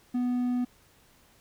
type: tone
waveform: triangle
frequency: 246.9 Hz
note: B3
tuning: in tune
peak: -23 dBFS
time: 0.14-0.65 s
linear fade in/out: 10 ms
effects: pink hiss -61 dBFS RMS until 1.4 s